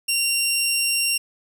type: tone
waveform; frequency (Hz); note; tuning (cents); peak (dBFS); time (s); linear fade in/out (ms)
15% pulse; 2762; F7; -20; -12; 0.08-1.18; 10
effects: 8-bit